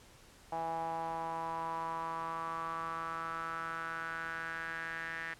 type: tone with band-pass filter sweep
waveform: sawtooth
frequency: 164.3 Hz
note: E3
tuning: 5 cents flat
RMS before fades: -39 dBFS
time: 0.52-5.34 s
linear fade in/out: 5 ms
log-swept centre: 800 to 1800 Hz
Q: 6
effects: pink hiss -59 dBFS RMS until 5.39 s + low-pass 11000 Hz 12 dB/octave